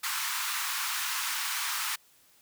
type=high-pass noise; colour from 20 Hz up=pink; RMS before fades=-32 dBFS; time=0.03-1.96 s; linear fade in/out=10 ms; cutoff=960 Hz; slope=48 dB/octave; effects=white hiss -62 dBFS RMS until 2.41 s